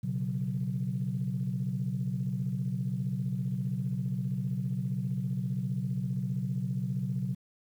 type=chord; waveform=sine; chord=B suspended second; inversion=none; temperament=equal; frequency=123.47 / 138.59 / 185 Hz; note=B2 / C#3 / F#3; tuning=0 / 0 / 0 cents; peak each=-33 dBFS; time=0.03-7.35 s; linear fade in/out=10 ms; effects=tanh soft clip ceiling -21 dBFS + 10-bit